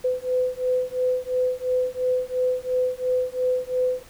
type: beating tone pair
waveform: sine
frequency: 504 / 506.9 Hz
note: B4 / B4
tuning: +35 / +45 cents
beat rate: 2.9 Hz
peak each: -24 dBFS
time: 0.04-4.03 s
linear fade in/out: 10 ms
effects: pink hiss -49 dBFS RMS until 4.09 s